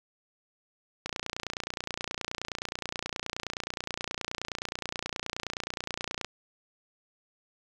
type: click train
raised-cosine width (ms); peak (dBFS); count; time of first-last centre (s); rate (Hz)
0.2; -15; 154; 1.06-6.246; 29.5
effects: none